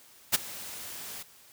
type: noise with ADSR envelope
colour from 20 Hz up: white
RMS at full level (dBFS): -21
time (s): 0.32-1.23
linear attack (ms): 26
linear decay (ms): 19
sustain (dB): -20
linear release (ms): 9
effects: white hiss -56 dBFS RMS until 1.52 s + high-pass 60 Hz 12 dB/octave